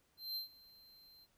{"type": "tone with ADSR envelope", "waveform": "square", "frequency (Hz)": 4131, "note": "C8", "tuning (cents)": -23, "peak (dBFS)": -38, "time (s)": [0.17, 1.27], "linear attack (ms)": 190, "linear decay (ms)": 120, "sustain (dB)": -22, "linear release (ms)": 39, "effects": ["pink hiss -75 dBFS RMS until 1.37 s"]}